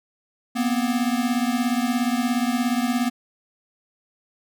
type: beating tone pair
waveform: square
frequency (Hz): 237.8 / 254.8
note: A#3 / C4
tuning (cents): +35 / -46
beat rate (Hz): 17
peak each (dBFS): -23 / -25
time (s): 0.55-3.1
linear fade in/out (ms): 20
effects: none